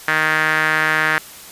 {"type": "tone with band-pass filter", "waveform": "sawtooth", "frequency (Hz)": 156.1, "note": "D#3", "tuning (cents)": 6, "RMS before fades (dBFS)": -17, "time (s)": [0.08, 1.18], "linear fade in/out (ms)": 0, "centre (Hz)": 1700, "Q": 3.8, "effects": ["white hiss -38 dBFS RMS until 1.51 s", "resampled to 32000 Hz"]}